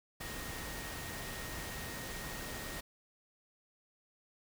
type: tone in noise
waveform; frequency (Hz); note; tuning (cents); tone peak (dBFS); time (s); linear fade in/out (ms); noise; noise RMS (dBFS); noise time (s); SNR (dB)
sine; 1864.7; A#6; 0; -49; 0.2-2.81; 10; pink; -43; 0.2-2.81; -9
effects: none